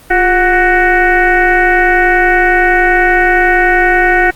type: tone with frequency modulation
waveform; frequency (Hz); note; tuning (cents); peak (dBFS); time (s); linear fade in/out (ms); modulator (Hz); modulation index
sine; 1108.7; C#6; 0; -6; 0.1-4.31; 10; 378; 2.5
effects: pink hiss -40 dBFS RMS until 4.35 s + Opus 32 kbps